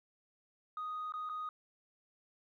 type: tone with dropouts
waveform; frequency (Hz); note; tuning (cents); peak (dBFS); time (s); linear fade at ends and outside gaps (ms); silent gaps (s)
sine; 1244.5; D#6; 0; -36; 0.77-1.49; 2; 1.122-1.138 / 1.291-1.296
effects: tanh soft clip ceiling -35 dBFS + 13-bit